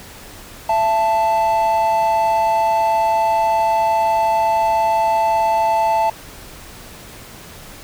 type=tone pair together; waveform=triangle; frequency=670.4 / 880 Hz; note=E5 / A5; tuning=+29 / 0 cents; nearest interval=perfect fourth; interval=471 cents; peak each=-17 / -13 dBFS; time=0.69-6.1 s; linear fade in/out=5 ms; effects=pink hiss -38 dBFS RMS until 7.83 s